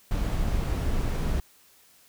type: noise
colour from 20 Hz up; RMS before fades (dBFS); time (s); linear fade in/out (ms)
brown; -26; 0.11-1.4; 2
effects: white hiss -58 dBFS RMS until 2.08 s